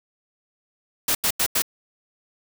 white noise bursts, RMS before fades -21 dBFS, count 4, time 1.08-1.621 s, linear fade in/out 5 ms, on 70 ms, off 87 ms, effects none

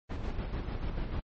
brown noise with tremolo, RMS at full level -33 dBFS, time 0.09-1.21 s, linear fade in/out 20 ms, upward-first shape square, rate 6.8 Hz, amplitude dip 40%, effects low-pass 4000 Hz 12 dB/octave + MP3 32 kbps

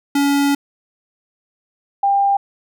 square / sine tone pair in turn, 282.4 / 796.7 Hz, C#4 / G5, +32 / +28 cents, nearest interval octave + tritone, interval 1796 cents, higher second, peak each -14 / -12 dBFS, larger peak second, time 0.15-0.55 / 2.03-2.37 s, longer first, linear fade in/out 5 ms, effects none

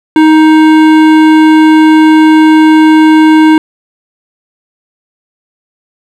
sine tone with hard clipping, 313.2 Hz, D#4, 11 cents sharp, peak -3 dBFS, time 0.16-3.58 s, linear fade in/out 2 ms, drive 15 dB, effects none

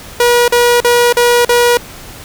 sawtooth tone bursts, 481.4 Hz, B4, 44 cents flat, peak -3 dBFS, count 5, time 0.2-1.772 s, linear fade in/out 2 ms, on 280 ms, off 43 ms, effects pink hiss -32 dBFS RMS until 2.24 s

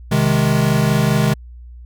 square chord, Ab major, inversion first, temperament equal, 130.81 / 155.56 / 207.7 Hz, C3 / Eb3 / Ab3, 0 / 0 / 0 cents, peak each -18 / -18 / -19 dBFS, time 0.11-1.34 s, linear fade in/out 10 ms, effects added 60 Hz sine -34 dBFS peak until 1.85 s

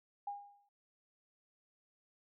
sine tone with exponential decay, 811 Hz, G#5, 41 cents flat, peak -36 dBFS, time 0.27-0.69 s, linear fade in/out 5 ms, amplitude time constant 91 ms, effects noise-tail reverb RT60 0.6 s tail -24 dB re dry

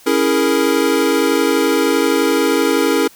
square chord, A# half-diminished seventh, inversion first, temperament equal, 277.2 / 329.6 / 415.3 / 466.2 Hz, C#4 / E4 / G#4 / A#4, 0 / 0 / 0 / 0 cents, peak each -19 dBFS, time 0.06-3.08 s, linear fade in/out 10 ms, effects white hiss -45 dBFS RMS until 3.15 s

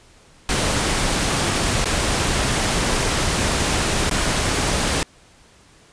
pink noise with dropouts, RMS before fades -20 dBFS, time 0.49-5.03 s, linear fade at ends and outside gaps 1 ms, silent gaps 1.844-1.856 / 4.096-4.111 s, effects pink hiss -51 dBFS RMS until 5.92 s + resampled to 22050 Hz

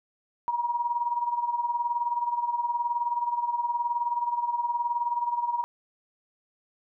sine tone with tremolo, 954 Hz, A#5, 40 cents sharp, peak -22 dBFS, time 0.48-5.64 s, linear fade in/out 0 ms, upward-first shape sine, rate 19 Hz, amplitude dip 70%, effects none

